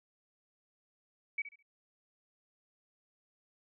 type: tone with echo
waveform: sine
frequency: 2275 Hz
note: C#7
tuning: 44 cents sharp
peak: -31 dBFS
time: 1.38-1.42 s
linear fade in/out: 5 ms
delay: 69 ms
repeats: 3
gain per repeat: -12 dB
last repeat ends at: 1.627 s
effects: none